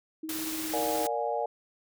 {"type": "tone with tremolo", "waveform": "sine", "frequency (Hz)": 316.2, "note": "D#4", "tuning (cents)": 28, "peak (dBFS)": -33, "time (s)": [0.23, 1.06], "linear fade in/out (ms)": 5, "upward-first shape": "sine", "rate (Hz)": 17, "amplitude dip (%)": 40}
{"type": "noise", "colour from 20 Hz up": "white", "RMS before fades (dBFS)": -36, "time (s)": [0.29, 1.07], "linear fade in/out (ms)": 2}
{"type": "chord", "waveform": "sine", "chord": "Bb dominant seventh", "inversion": "none", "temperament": "equal with one note detuned", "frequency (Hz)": [466.2, 587.3, 715.6, 830.6], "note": ["Bb4", "D5", "F5", "Ab5"], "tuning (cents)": [0, 0, 42, 0], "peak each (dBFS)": -33, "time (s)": [0.73, 1.46], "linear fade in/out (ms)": 5}
{"effects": []}